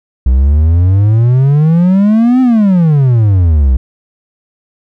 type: exponential two-way sweep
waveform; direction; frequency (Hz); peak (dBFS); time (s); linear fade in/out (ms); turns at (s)
triangle; up then down; 60.9 to 261.6 to 60.9; -3; 0.26-3.77; 5; 2.41
effects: none